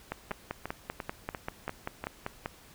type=two click trains; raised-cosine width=0.5 ms; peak=-20 / -18 dBFS; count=6 / 13; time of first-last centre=0.31-2.04 / 0.12-2.459 s; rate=2.89 / 5.13 Hz; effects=pink hiss -55 dBFS RMS until 2.74 s